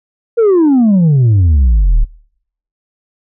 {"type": "exponential sweep", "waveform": "sine", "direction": "down", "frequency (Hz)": [480.5, 34], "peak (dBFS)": -3, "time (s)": [0.37, 2.05], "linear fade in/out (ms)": 20, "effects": ["noise-tail reverb RT60 0.7 s tail -23 dB re dry", "tanh soft clip ceiling -5 dBFS"]}